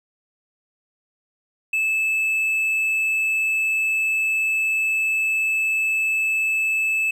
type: tone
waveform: triangle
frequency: 2617 Hz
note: E7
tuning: 13 cents flat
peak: -17 dBFS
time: 1.73-7.11 s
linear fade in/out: 5 ms
effects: none